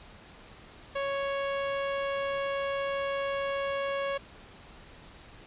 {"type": "tone", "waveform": "sawtooth", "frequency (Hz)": 554.4, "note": "C#5", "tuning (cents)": 0, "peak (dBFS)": -25, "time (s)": [0.95, 4.18], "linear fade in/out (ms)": 10, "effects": ["pink hiss -51 dBFS RMS until 5.46 s", "resampled to 8000 Hz"]}